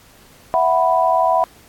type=chord; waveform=sine; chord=E suspended second; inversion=none; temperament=equal; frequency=659.3 / 740 / 987.8 Hz; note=E5 / F#5 / B5; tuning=0 / 0 / 0 cents; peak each=-17 dBFS; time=0.54-1.44 s; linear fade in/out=0 ms; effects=pink hiss -48 dBFS RMS until 1.68 s + AAC 64 kbps